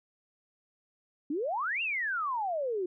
sine exponential two-way sweep, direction up then down, 271.5 to 2824 to 348.3 Hz, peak -29 dBFS, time 1.3-2.86 s, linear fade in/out 5 ms, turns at 1.82 s, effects none

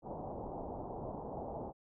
white low-pass noise, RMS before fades -43 dBFS, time 0.02-1.73 s, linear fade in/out 50 ms, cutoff 880 Hz, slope 48 dB/octave, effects none

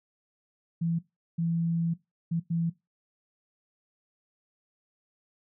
sine tone bursts at uneven times, 167.2 Hz, E3, 25 cents sharp, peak -25 dBFS, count 4, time 0.81-0.99 / 1.38-1.94 / 2.31-2.4 / 2.5-2.7 s, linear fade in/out 10 ms, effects noise-tail reverb RT60 0.2 s tail -18 dB re dry

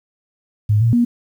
sine tone with pitch steps, 105.4 / 115.8 / 238.6 Hz, G#2 / A#2 / A#3, +26 / -11 / +41 cents, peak -11 dBFS, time 0.69-1.05 s, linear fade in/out 10 ms, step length 120 ms, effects 8-bit

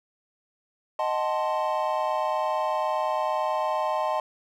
triangle chord, D# diminished seventh, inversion none, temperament equal with one note detuned, 622.3 / 751.6 / 880 / 1046.5 Hz, D#5 / F#5 / A5 / C6, 0 / +27 / 0 / 0 cents, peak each -26 / -30 / -27 / -28 dBFS, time 0.99-4.2 s, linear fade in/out 2 ms, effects none

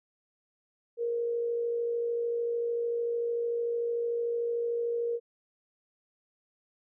sine tone with amplitude modulation, 470 Hz, A#4, 14 cents sharp, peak -26 dBFS, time 0.97-5.2 s, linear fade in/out 50 ms, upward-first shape sine, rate 53.4 Hz, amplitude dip 35%, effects none

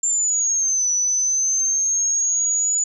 sine linear two-way sweep, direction down then up, 7320 to 5920 to 6940 Hz, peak -17 dBFS, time 0.03-2.84 s, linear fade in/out 5 ms, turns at 0.91 s, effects none

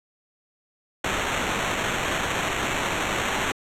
blue noise with sample-and-hold, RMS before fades -26 dBFS, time 1.04-3.52 s, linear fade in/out 5 ms, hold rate 4900 Hz, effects low-pass 9000 Hz 12 dB/octave

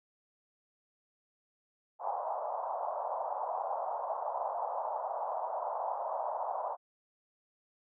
pink band-pass noise, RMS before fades -36 dBFS, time 1.99-6.77 s, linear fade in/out 50 ms, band 610 to 1000 Hz, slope 48 dB/octave, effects none

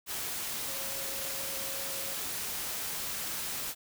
sine tone in noise, 544 Hz, C#5, 33 cents flat, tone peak -46 dBFS, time 0.66-2.17 s, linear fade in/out 50 ms, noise white, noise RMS -36 dBFS, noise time 0.06-3.75 s, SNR -13 dB, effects none

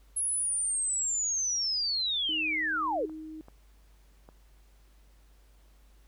sine linear sweep, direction down, 10690 to 358.4 Hz, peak -27 dBFS, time 0.16-3.06 s, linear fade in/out 10 ms
sine tone with tremolo, 313.8 Hz, D#4, 15 cents sharp, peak -37 dBFS, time 2.29-3.41 s, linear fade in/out 0 ms, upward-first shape sine, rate 1.7 Hz, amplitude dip 25%
clicks, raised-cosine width 1 ms, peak -36 dBFS, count 3, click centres 3.096 / 3.484 / 4.289 s
effects added 50 Hz sine -56 dBFS peak until 6.07 s + pink hiss -67 dBFS RMS until 6.07 s

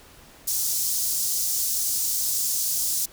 pink high-pass noise, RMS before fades -25 dBFS, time 0.47-3.06 s, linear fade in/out 10 ms, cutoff 5500 Hz, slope 24 dB/octave, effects pink hiss -50 dBFS RMS until 3.12 s

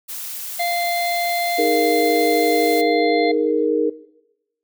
blue noise, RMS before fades -30 dBFS, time 0.08-2.82 s, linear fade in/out 20 ms
harmonic tone, 695 Hz, F5, 9 cents flat, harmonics 1 / 3 / 5 / 6, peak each -20 / -25 / -35 / -31 dBFS, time 0.59-3.32 s, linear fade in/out 10 ms
sine chord, D# suspended fourth, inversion none, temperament just, 311.1 / 414.8 / 466.7 Hz, D#4 / G#4 / A#4, 0 / -2 / +2 cents, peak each -22 / -22 / -18 dBFS, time 1.58-3.9 s, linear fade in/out 10 ms
effects noise-tail reverb RT60 0.9 s tail -18 dB re dry

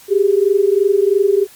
sine tone pair together, 387.3 / 410.3 Hz, G4 / G#4, -21 / -21 cents, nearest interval minor second, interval 100 cents, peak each -13 dBFS, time 0.08-1.47 s, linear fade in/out 50 ms, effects white hiss -43 dBFS RMS until 1.55 s + MP3 96 kbps

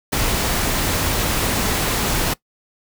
pink noise, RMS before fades -20 dBFS, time 0.12-2.34 s, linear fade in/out 10 ms, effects noise-tail reverb RT60 0.1 s tail -20 dB re dry

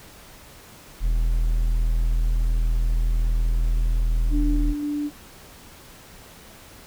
triangle tone, 40.66 Hz, E1, 23 cents flat, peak -16 dBFS, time 1-4.75 s, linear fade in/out 50 ms
sine tone with tremolo, 293.7 Hz, D4, in tune, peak -23 dBFS, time 4.3-5.11 s, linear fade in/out 50 ms, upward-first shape square, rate 1.9 Hz, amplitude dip 25%
effects pink hiss -46 dBFS RMS until 6.86 s

